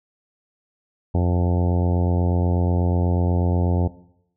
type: harmonic tone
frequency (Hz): 88.2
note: F2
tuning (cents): +18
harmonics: 1 / 2 / 3 / 4 / 5 / 6 / 7 / 8 / 9 / 10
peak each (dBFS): -18 / -24 / -28 / -30 / -32 / -34 / -35 / -36 / -37 / -38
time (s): 1.14-3.88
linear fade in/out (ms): 10
effects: noise-tail reverb RT60 0.7 s tail -17 dB re dry